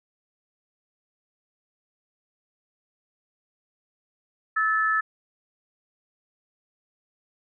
sine tone pair together, 1303 / 1744.3 Hz, E6 / A6, -20 / -16 cents, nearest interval perfect fourth, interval 504 cents, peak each -23 dBFS, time 4.56-5.01 s, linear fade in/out 10 ms, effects none

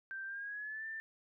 sine tone with pitch glide, 1568 to 1780.5 Hz, G6 to A6, 0 to +20 cents, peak -40 dBFS, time 0.11-1 s, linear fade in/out 0 ms, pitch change +220 cents, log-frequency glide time 0.25-0.86 s, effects none

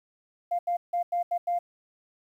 sine tone bursts at uneven times, 698.5 Hz, F5, in tune, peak -23 dBFS, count 6, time 0.51-0.59 / 0.67-0.77 / 0.93-1.03 / 1.12-1.23 / 1.31-1.38 / 1.47-1.59 s, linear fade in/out 10 ms, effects tanh soft clip ceiling -19 dBFS + 10-bit

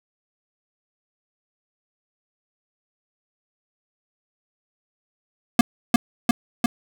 square tone with echo, 236.5 Hz, A#3, 25 cents sharp, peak -10 dBFS, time 5.59-5.61 s, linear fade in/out 2 ms, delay 350 ms, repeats 3, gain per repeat -2 dB, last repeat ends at 6.66 s, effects none

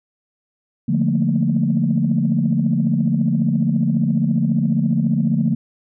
sine chord, Bb major seventh, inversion first, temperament just, 145.68 / 174.81 / 218.5 / 233.1 Hz, D3 / F3 / A3 / Bb3, -14 / +2 / -12 / 0 cents, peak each -20 dBFS, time 0.88-5.55 s, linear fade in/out 10 ms, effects tanh soft clip ceiling -6 dBFS

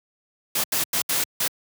white noise bursts at uneven times, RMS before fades -23 dBFS, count 5, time 0.55-0.64 / 0.72-0.84 / 0.93-1.02 / 1.09-1.24 / 1.4-1.48 s, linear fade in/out 5 ms, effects high-pass 100 Hz 12 dB/octave

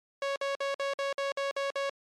sawtooth tone bursts, 554.4 Hz, C#5, in tune, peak -25 dBFS, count 9, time 0.22-1.896 s, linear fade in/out 2 ms, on 140 ms, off 52 ms, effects low-pass 5000 Hz 12 dB/octave + MP3 96 kbps

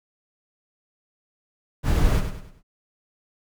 brown noise with echo, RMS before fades -19 dBFS, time 1.83-2.23 s, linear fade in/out 50 ms, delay 100 ms, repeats 4, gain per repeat -8 dB, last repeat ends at 2.63 s, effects none

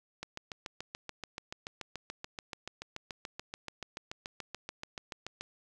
click train, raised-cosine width 0.2 ms, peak -22 dBFS, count 37, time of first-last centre 0.23-5.41 s, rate 6.95 Hz, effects none

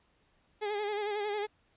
30% pulse tone with vibrato, 415.3 Hz, G#4, in tune, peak -29 dBFS, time 0.61-1.47 s, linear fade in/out 20 ms, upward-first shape sine, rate 11 Hz, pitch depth 52 cents each way, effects pink hiss -70 dBFS RMS until 1.76 s + resampled to 8000 Hz

